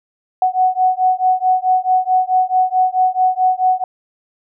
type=beating tone pair; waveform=sine; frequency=740 / 744.6 Hz; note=F#5 / F#5; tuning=0 / +11 cents; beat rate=4.6 Hz; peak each=-15 dBFS; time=0.42-3.84 s; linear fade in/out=2 ms; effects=none

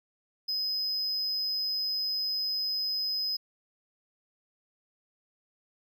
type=tone; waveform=triangle; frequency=5050 Hz; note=D#8; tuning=25 cents sharp; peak=-27 dBFS; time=0.48-3.37 s; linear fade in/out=10 ms; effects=none

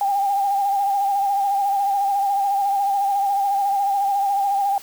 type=tone with vibrato; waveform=sine; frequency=797 Hz; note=G5; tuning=28 cents sharp; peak=-17 dBFS; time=0.01-4.78 s; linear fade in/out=2 ms; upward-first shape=sine; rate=14 Hz; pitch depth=40 cents each way; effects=white hiss -42 dBFS RMS until 4.82 s

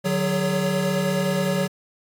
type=tone cluster; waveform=square; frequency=150.5 / 184.8 / 411.3 / 564 Hz; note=D3 / F#3 / G#4 / C#5; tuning=+43 / -2 / -17 / +30 cents; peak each=-29 / -24 / -30 / -27 dBFS; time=0.04-1.68 s; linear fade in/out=20 ms; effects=AAC 64 kbps

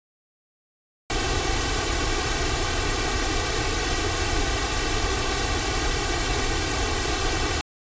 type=noise with comb filter; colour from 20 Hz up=pink; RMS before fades=-24 dBFS; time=1.1-7.61 s; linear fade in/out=0 ms; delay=2.6 ms; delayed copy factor=+1; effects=resampled to 16000 Hz

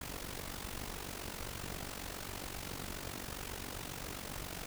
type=noise with amplitude modulation; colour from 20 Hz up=pink; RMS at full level=-40 dBFS; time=0.01-4.66 s; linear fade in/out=5 ms; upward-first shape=sine; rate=47.4 Hz; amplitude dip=75%; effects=none

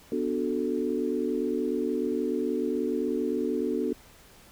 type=chord; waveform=sine; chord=B minor seventh; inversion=none; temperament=equal; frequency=246.9 / 293.7 / 370 / 440 Hz; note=B3 / D4 / F#4 / A4; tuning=0 / 0 / 0 / 0 cents; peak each=-31 dBFS; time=0.12-3.93 s; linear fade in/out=2 ms; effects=pink hiss -54 dBFS RMS until 4.51 s

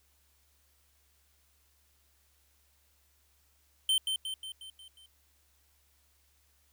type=tone with echo; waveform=square; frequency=3100 Hz; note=G7; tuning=20 cents flat; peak=-25 dBFS; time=3.89-3.98 s; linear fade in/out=2 ms; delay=180 ms; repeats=6; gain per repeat=-5 dB; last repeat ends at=5.06 s; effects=added 70 Hz sine -70 dBFS peak until 6.72 s + white hiss -70 dBFS RMS until 6.72 s

